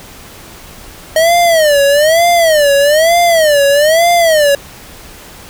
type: tone with vibrato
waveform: square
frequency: 624 Hz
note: D#5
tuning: 5 cents sharp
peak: -7 dBFS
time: 1.16-4.55 s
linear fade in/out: 2 ms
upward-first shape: sine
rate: 1.1 Hz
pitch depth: 190 cents each way
effects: pink hiss -34 dBFS RMS until 5.49 s